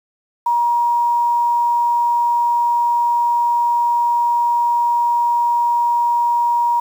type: tone with quantisation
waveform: sine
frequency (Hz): 950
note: A#5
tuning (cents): +33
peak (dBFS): -13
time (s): 0.46-6.8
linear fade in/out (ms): 5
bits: 7
effects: none